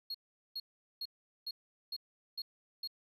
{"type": "tone bursts", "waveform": "triangle", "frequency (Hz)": 4300, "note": "C8", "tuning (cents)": 47, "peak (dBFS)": -36, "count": 7, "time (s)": [0.1, 2.875], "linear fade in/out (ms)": 5, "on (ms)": 45, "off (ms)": 410, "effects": []}